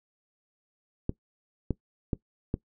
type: clicks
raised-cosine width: 3 ms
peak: -14 dBFS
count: 4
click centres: 1.094 / 1.707 / 2.132 / 2.541 s
effects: noise-tail reverb RT60 0.1 s tail -20 dB re dry